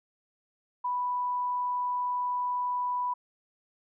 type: tone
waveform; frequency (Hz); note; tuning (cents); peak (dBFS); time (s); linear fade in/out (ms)
sine; 987.8; B5; 0; -27; 0.84-3.14; 10
effects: none